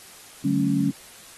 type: chord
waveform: sine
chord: D major seventh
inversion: none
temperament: equal with one note detuned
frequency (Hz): 146.83 / 189.76 / 220 / 277.2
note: D3 / F#3 / A3 / C#4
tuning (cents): 0 / +44 / 0 / 0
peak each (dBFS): -26 / -25 / -27 / -22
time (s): 0.44-0.91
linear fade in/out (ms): 10
effects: white hiss -46 dBFS RMS until 1.37 s + AAC 32 kbps